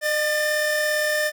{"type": "tone pair together", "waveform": "45% pulse", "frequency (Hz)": [606.5, 1782], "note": ["D#5", "A6"], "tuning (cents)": [-44, 22], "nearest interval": "octave + perfect fifth", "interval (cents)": 1866, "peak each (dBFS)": -23, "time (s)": [0.01, 1.32], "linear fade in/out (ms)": 50, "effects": []}